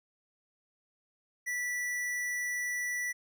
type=tone with hard clipping; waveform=triangle; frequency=1962 Hz; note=B6; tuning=12 cents flat; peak=-33 dBFS; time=1.46-3.13 s; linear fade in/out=20 ms; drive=17 dB; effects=none